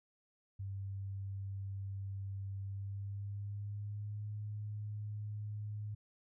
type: tone with pitch glide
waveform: sine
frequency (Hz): 98 to 105.03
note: G2 to G#2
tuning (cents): 0 to +20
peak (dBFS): -39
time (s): 0.59-5.95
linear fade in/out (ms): 10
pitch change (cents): +120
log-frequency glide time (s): 2.61-4.29
effects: none